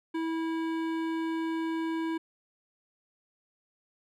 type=tone with hard clipping; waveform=sine; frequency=325.8 Hz; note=E4; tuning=20 cents flat; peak=-31 dBFS; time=0.14-2.18 s; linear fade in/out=10 ms; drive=15 dB; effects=none